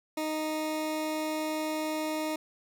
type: tone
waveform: 20% pulse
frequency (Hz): 310.5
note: D#4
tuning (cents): -3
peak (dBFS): -25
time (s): 0.17-2.36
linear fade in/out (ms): 5
effects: none